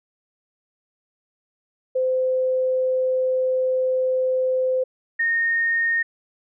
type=tone pair in turn; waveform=sine; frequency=515 / 1843.8 Hz; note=C5 / A#6; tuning=-28 / -19 cents; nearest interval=octave + minor seventh; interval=2209 cents; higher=second; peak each=-18 dBFS; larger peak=neither; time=1.95-4.84 / 5.19-6.03 s; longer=first; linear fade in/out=10 ms; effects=none